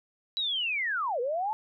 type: linear two-way sweep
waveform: sine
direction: down then up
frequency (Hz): 3957 to 461.4 to 890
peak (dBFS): -27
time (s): 0.37-1.53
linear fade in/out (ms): 0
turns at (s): 1.2
effects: none